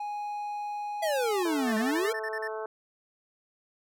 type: tone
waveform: triangle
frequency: 829 Hz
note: G#5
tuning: 3 cents flat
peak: -30 dBFS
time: 0-1.43 s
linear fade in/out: 5 ms
type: exponential two-way sweep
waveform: square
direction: down then up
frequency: 675 to 210.1 to 474.8 Hz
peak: -27 dBFS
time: 1.02-2.13 s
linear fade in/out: 10 ms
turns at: 1.77 s
type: harmonic tone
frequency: 218.2 Hz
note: A3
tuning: 14 cents flat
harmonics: 2 / 3 / 4 / 5 / 6 / 7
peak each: -35 / -39 / -41 / -43 / -45 / -46 dBFS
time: 1.45-2.66 s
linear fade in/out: 2 ms
type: tone bursts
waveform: triangle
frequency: 1780 Hz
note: A6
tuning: 20 cents sharp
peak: -31 dBFS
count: 9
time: 1.67-2.477 s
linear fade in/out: 5 ms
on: 55 ms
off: 39 ms
effects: none